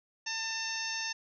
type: harmonic tone with a mistuned harmonic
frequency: 896 Hz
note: A5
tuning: 31 cents sharp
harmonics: 1 / 2 / 3 / 4 / 5 / 6 / 7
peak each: -44 / -39 / -40 / -45 / -45 / -38 / -41 dBFS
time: 0.26-1.13 s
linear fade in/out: 10 ms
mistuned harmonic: 4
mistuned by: +30 cents
effects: none